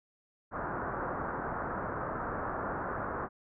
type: low-pass noise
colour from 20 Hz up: white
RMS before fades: -36 dBFS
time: 0.51-3.29 s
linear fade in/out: 50 ms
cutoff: 1500 Hz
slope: 48 dB/octave
effects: none